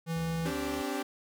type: tone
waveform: square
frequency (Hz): 164.81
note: E3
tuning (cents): 0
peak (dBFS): -31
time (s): 0.06-0.52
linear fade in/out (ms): 50
type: tone with vibrato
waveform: sawtooth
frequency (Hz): 73.42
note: D2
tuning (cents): 0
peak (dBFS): -40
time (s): 0.16-0.82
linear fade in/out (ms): 5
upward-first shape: square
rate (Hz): 3.5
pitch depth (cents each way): 38
type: chord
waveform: sawtooth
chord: C suspended second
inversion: none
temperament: equal with one note detuned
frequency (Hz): 261.6 / 289.3 / 392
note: C4 / D4 / G4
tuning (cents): 0 / -26 / 0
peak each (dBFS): -33 / -31 / -33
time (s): 0.45-1.03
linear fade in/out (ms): 10
effects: none